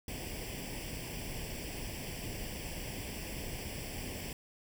pink noise with comb filter, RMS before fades -41 dBFS, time 0.08-4.33 s, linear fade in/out 2 ms, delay 0.38 ms, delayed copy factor +0.8, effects none

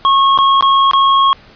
square tone with dropouts, 1092 Hz, C#6, 26 cents flat, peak -8 dBFS, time 0.05-1.33 s, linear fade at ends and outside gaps 0 ms, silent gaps 0.376-0.387 / 0.609-0.625 / 0.912-0.934 s, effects pink hiss -42 dBFS RMS until 1.55 s + resampled to 11025 Hz

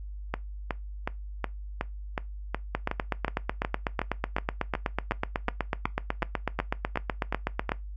two click trains, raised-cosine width 0.5 ms, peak -11 / -13 dBFS, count 41 / 21, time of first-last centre 2.75-7.719 / 0.34-7.693 s, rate 8.05 / 2.72 Hz, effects noise-tail reverb RT60 0.2 s tail -20 dB re dry + added 50 Hz sine -36 dBFS peak until 7.96 s

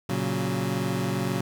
25% pulse chord, F# major, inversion first, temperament equal, 116.54 / 138.59 / 185 Hz, A#2 / C#3 / F#3, 0 / 0 / 0 cents, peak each -27 / -26 / -25 dBFS, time 0.09-1.41 s, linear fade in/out 5 ms, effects none

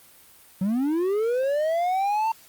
triangle linear sweep, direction up, 180 to 911 Hz, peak -19 dBFS, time 0.61-2.32 s, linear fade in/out 5 ms, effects white hiss -52 dBFS RMS until 2.48 s + Opus 32 kbps

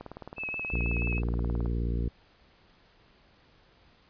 click train, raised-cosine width 1 ms, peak -26 dBFS, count 32, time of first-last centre 0.01-1.659 s, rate 18.8 Hz
sine tone with vibrato, 2590 Hz, E7, 31 cents flat, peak -32 dBFS, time 0.36-1.22 s, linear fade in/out 50 ms, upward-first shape triangle, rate 6.1 Hz, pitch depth 32 cents each way
harmonic tone, 58.27 Hz, A#1, in tune, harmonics 1 / 2 / 3 / 4 / 5 / 6 / 7 / 8, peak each -28 / -34 / -38 / -40 / -42 / -44 / -45 / -46 dBFS, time 0.72-2.09 s, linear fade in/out 10 ms
effects pink hiss -61 dBFS RMS until 4.09 s + resampled to 11025 Hz

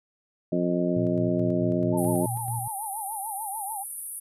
harmonic tone, 88.1 Hz, F2, 16 cents sharp, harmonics 2 / 3 / 4 / 5 / 6 / 7, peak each -27 / -28 / -28 / -37 / -38 / -29 dBFS, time 0.52-2.26 s, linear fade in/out 5 ms
sine tone with tremolo, 116.54 Hz, A#2, in tune, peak -28 dBFS, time 0.96-2.68 s, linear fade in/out 5 ms, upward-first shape square, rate 4.6 Hz, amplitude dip 45%
sine tone with vibrato, 830.6 Hz, G#5, in tune, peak -32 dBFS, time 1.92-3.84 s, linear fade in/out 20 ms, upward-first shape triangle, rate 6.8 Hz, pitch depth 160 cents each way
pink band-pass noise, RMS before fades -37 dBFS, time 1.97-4.2 s, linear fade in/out 10 ms, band 9300 to 12000 Hz, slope 96 dB/octave
effects none

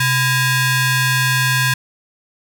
sawtooth ring-modulated tone, 880 Hz, A5, in tune, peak -7 dBFS, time 0-1.74 s, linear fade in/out 5 ms, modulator 750 Hz, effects none

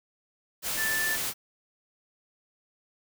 sine tone in noise, 1760 Hz, A6, in tune, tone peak -27 dBFS, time 0.76-1.18 s, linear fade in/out 50 ms, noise white, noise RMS -31 dBFS, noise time 0.62-1.34 s, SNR +1 dB, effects none

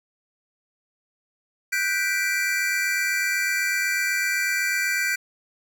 square chord, G major seventh, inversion third, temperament equal, 1480 / 1568 / 1975.5 / 2349 Hz, F#6 / G6 / B6 / D7, 0 / 0 / 0 / 0 cents, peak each -31 / -28 / -28 / -27 dBFS, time 1.72-5.16 s, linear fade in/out 10 ms, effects 9-bit

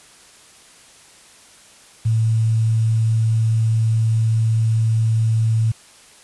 sine tone with quantisation, 111.9 Hz, A2, 30 cents sharp, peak -14 dBFS, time 2.05-5.72 s, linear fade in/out 10 ms, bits 7, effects white hiss -47 dBFS RMS until 6.23 s + resampled to 24000 Hz

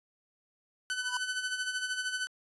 sawtooth tone with tremolo, 1507 Hz, F#6, 31 cents sharp, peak -26 dBFS, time 0.9-2.27 s, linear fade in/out 0 ms, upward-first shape sine, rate 13 Hz, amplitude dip 60%
square tone with exponential growth, 987.8 Hz, B5, in tune, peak -31 dBFS, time 0.98-1.17 s, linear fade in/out 2 ms, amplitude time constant 41 ms
effects resampled to 24000 Hz

